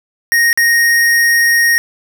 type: tone with dropouts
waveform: square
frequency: 1864.7 Hz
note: A#6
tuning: in tune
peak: -9 dBFS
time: 0.32-1.78 s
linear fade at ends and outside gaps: 0 ms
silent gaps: 0.529-0.575 s
effects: none